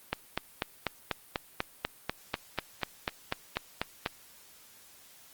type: click train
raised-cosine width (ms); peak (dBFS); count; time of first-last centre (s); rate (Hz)
0.3; -12; 17; 0.13-4.061; 4.07
effects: white hiss -56 dBFS RMS until 5.33 s + Opus 32 kbps